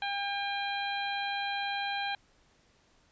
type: harmonic tone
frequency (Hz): 802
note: G5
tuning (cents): +39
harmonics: 1 / 2 / 3 / 4 / 5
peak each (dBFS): -34 / -37 / -39 / -40 / -41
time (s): 0.02-2.15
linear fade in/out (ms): 2
effects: pink hiss -66 dBFS RMS until 3.11 s + resampled to 16000 Hz